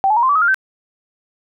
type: tone with pitch steps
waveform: sine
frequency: 777 / 857.2 / 945.6 / 1043.2 / 1150.8 / 1269.6 / 1400.5 / 1545 Hz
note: G5 / A5 / A#5 / C6 / D6 / D#6 / F6 / G6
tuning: -16 / -45 / +24 / -5 / -36 / +35 / +4 / -26 cents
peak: -11 dBFS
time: 0.04-0.544 s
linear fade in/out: 0 ms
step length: 63 ms
effects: none